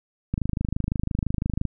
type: click train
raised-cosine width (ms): 5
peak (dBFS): -12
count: 35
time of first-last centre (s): 0.34-1.653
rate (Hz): 25.9
effects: none

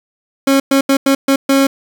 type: tone bursts at uneven times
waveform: 30% pulse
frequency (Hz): 273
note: C#4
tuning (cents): -26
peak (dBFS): -6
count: 6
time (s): 0.47-0.6 / 0.71-0.81 / 0.89-0.97 / 1.06-1.15 / 1.28-1.36 / 1.49-1.67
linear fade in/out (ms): 5
effects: none

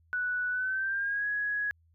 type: tone with pitch glide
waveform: sine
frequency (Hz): 1480 to 1670.9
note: F#6 to G#6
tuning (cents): 0 to +10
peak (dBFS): -28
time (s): 0.13-1.71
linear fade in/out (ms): 0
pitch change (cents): +210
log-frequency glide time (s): 0.5-1.27
effects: added 82 Hz sine -62 dBFS peak until 1.94 s

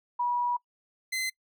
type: tone pair in turn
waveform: sine / sawtooth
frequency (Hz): 970 / 2055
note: B5 / C7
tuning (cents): -31 / -32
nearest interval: octave + minor second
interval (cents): 1299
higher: second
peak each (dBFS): -25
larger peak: neither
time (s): 0.19-0.57 / 1.12-1.3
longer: first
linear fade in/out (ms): 10
effects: noise-tail reverb RT60 0.1 s tail -25 dB re dry

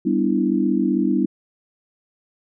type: chord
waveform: sine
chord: E minor seventh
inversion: first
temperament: equal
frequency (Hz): 196 / 246.9 / 293.7 / 329.6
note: G3 / B3 / D4 / E4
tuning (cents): 0 / 0 / 0 / 0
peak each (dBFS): -22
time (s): 0.05-1.26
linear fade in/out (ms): 10
effects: none

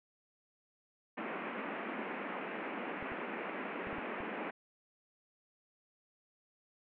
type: band-pass noise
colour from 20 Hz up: pink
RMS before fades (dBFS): -41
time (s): 1.17-4.51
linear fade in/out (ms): 10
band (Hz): 200 to 2600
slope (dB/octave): 48
type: clicks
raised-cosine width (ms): 2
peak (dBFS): -32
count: 6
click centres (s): 3.026 / 3.119 / 3.871 / 3.929 / 3.983 / 4.205
effects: none

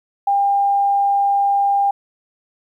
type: tone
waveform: sine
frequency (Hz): 800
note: G5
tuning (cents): +35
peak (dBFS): -13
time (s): 0.27-1.91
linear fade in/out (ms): 5
effects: 9-bit

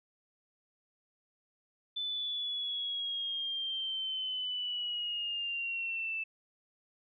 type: linear sweep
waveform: sine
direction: down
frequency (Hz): 3520 to 2637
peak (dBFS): -33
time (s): 1.96-6.24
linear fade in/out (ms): 10
effects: none

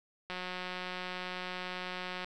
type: click train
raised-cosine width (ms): 0.3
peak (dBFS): -23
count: 355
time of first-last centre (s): 0.3-2.245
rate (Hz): 182
effects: none

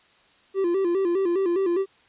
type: tone with vibrato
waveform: triangle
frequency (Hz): 365.9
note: F#4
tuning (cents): -19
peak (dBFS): -18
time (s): 0.54-1.86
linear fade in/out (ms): 50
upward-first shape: square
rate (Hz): 4.9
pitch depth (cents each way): 100
effects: white hiss -58 dBFS RMS until 2.08 s + resampled to 8000 Hz

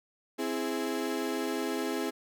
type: chord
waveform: 35% pulse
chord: C augmented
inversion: none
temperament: equal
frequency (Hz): 261.6 / 329.6 / 415.3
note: C4 / E4 / G#4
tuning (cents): 0 / 0 / 0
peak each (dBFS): -33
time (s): 0.38-2.11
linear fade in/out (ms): 20
effects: none

